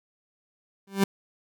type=tone with exponential growth; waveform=30% pulse; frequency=196 Hz; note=G3; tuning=in tune; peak=-13 dBFS; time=0.87-1.04 s; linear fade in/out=5 ms; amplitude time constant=35 ms; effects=none